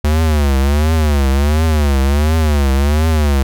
square tone with vibrato, 73.42 Hz, D2, in tune, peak -11 dBFS, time 0.04-3.43 s, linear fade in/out 5 ms, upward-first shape triangle, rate 1.4 Hz, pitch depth 180 cents each way, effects none

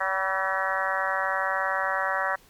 harmonic tone with a mistuned harmonic, 190.6 Hz, G3, 48 cents flat, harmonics 3 / 4 / 5 / 6 / 7 / 8 / 9 / 10, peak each -32 / -32 / -32 / -32 / -32 / -32 / -32 / -32 dBFS, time 0-2.36 s, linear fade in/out 10 ms, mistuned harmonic 5, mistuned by +37 cents, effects pink hiss -56 dBFS RMS until 2.49 s + MP3 96 kbps

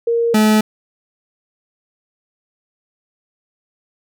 sine / 40% pulse tone pair in turn, 466.2 / 215.2 Hz, A#4 / A3, 0 / -38 cents, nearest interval octave + minor second, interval 1338 cents, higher first, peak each -13 / -9 dBFS, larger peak second, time 0.07-0.34 / 0.34-0.61 s, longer neither, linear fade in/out 5 ms, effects none

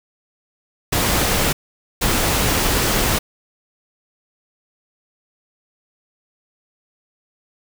pink noise bursts at uneven times, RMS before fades -18 dBFS, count 2, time 0.92-1.53 / 2.01-3.19 s, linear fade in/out 10 ms, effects none

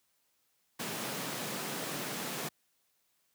pink high-pass noise, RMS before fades -38 dBFS, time 0.79-2.49 s, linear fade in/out 10 ms, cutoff 130 Hz, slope 48 dB/octave, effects white hiss -75 dBFS RMS until 3.34 s + high-pass 60 Hz 12 dB/octave

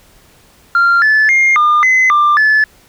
sine tone with pitch steps, 1387 / 1737 / 2124 / 1207 / 2038 / 1188 / 1731 Hz, F6 / A6 / C7 / D6 / C7 / D6 / A6, -12 / -23 / +25 / +47 / -46 / +20 / -29 cents, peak -5 dBFS, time 0.75-2.64 s, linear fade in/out 2 ms, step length 270 ms, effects tanh soft clip ceiling -5 dBFS + pink hiss -47 dBFS RMS until 2.88 s

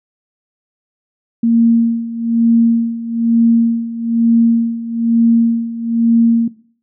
sine tone with tremolo, 231 Hz, A#3, 16 cents flat, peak -6 dBFS, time 1.43-6.48 s, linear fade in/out 5 ms, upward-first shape sine, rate 1.1 Hz, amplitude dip 80%, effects noise-tail reverb RT60 0.5 s tail -19 dB re dry

